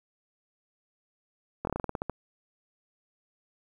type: slowing click train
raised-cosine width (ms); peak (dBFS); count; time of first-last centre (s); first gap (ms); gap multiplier
1; -17; 11; 1.65-2.097; 22; 1.15
effects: 9-bit